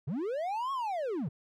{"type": "linear two-way sweep", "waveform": "triangle", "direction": "up then down", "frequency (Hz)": [116.3, 1115, 116.3], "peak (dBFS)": -29, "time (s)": [0.07, 1.29], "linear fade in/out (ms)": 10, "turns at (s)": 0.72, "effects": []}